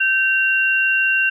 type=tone pair together; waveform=sine; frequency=1552 / 2753 Hz; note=G6 / F7; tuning=-18 / -25 cents; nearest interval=minor seventh; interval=993 cents; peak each=-17 dBFS; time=0-1.3 s; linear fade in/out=10 ms; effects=none